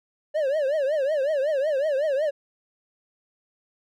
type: tone with vibrato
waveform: triangle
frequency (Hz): 577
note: D5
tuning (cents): -31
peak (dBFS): -19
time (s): 0.34-2.31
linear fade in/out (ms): 20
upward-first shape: triangle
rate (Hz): 5.4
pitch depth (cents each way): 200
effects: none